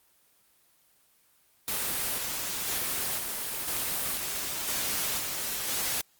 white noise with tremolo, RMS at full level -30 dBFS, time 1.68-6.01 s, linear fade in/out 0 ms, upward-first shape square, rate 1 Hz, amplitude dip 30%, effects white hiss -65 dBFS RMS until 6.19 s + Opus 24 kbps

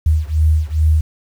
sine beating tone pair, 76.9 / 79.3 Hz, D#2 / D#2, -20 / +33 cents, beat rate 2.4 Hz, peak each -14 / -15 dBFS, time 0.06-1.01 s, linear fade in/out 5 ms, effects 7-bit

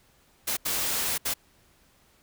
white noise bursts at uneven times, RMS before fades -28 dBFS, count 3, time 0.47-0.57 / 0.65-1.18 / 1.25-1.34 s, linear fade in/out 10 ms, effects pink hiss -62 dBFS RMS until 2.22 s

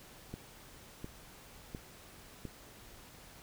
click train, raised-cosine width 3 ms, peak -28 dBFS, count 4, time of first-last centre 0.34-2.453 s, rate 1.42 Hz, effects pink hiss -55 dBFS RMS until 3.42 s

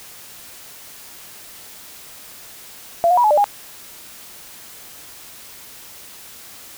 sine tone with pitch steps, 682 / 719 / 968 / 851 / 594 / 817 Hz, F5 / F#5 / B5 / G#5 / D5 / G#5, -41 / -50 / -35 / +42 / +20 / -29 cents, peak -11 dBFS, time 3.04-3.442 s, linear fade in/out 0 ms, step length 67 ms, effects white hiss -40 dBFS RMS until 6.77 s

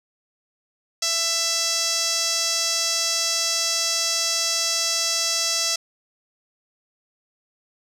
sawtooth tone with band-pass filter, 665 Hz, E5, 15 cents sharp, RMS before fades -23 dBFS, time 1.02-5.76 s, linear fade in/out 5 ms, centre 5700 Hz, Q 3, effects none

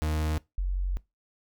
40% pulse / sine tone pair in turn, 77.4 / 45.88 Hz, D#2 / F#1, -9 / -14 cents, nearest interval major sixth, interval 905 cents, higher first, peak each -25 dBFS, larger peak neither, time 0.02-0.38 / 0.58-0.97 s, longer second, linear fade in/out 0 ms, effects noise-tail reverb RT60 0.2 s tail -21 dB re dry

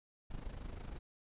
brown noise with amplitude modulation, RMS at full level -41 dBFS, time 0.3-0.99 s, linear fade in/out 10 ms, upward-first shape sine, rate 26 Hz, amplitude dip 70%, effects resampled to 8000 Hz

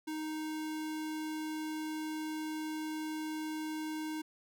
square tone, 311.1 Hz, D#4, in tune, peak -37 dBFS, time 0.07-4.22 s, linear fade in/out 10 ms, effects none

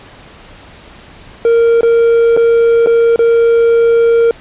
triangle tone with dropouts, 463.8 Hz, A#4, 9 cents flat, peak -4 dBFS, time 1.45-4.31 s, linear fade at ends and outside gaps 1 ms, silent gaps 1.809-1.831 / 2.366-2.373 / 2.862-2.871 / 3.16-3.191 s, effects pink hiss -37 dBFS RMS until 4.4 s + resampled to 8000 Hz

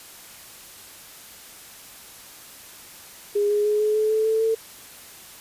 sine tone with pitch steps, 410.5 / 415.5 / 420.6 / 425.7 / 430.9 / 436.2 / 441.5 / 446.9 Hz, G#4 / G#4 / G#4 / G#4 / A4 / A4 / A4 / A4, -20 / +1 / +22 / +43 / -36 / -15 / +6 / +27 cents, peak -18 dBFS, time 3.35-4.55 s, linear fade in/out 10 ms, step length 150 ms, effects white hiss -44 dBFS RMS until 5.4 s + resampled to 32000 Hz

